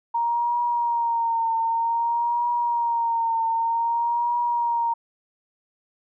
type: tone with vibrato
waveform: sine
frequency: 932.3 Hz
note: A#5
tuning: in tune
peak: -20 dBFS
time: 0.14-4.94 s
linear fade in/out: 10 ms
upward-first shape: triangle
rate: 0.53 Hz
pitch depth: 49 cents each way
effects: none